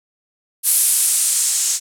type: noise with low-pass filter sweep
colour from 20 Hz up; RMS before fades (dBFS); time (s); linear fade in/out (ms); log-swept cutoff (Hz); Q
violet; -17; 0.63-1.8; 50; 11000 to 7100; 2.2
effects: none